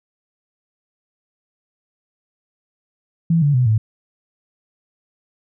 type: tone with pitch steps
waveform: sine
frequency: 165.8 / 144.34 / 125.65 / 109.39 Hz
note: E3 / D3 / B2 / A2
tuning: +10 / -30 / +30 / -10 cents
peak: -12 dBFS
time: 3.3-3.78 s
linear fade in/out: 5 ms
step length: 120 ms
effects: none